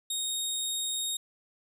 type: tone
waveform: 20% pulse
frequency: 3729 Hz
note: A#7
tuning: in tune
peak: -24 dBFS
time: 0.1-1.17 s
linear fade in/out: 5 ms
effects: none